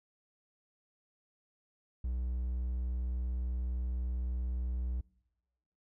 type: tone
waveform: triangle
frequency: 61.74 Hz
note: B1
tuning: in tune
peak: -30 dBFS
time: 2.04-5.01 s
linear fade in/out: 5 ms
effects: noise-tail reverb RT60 1.0 s tail -24 dB re dry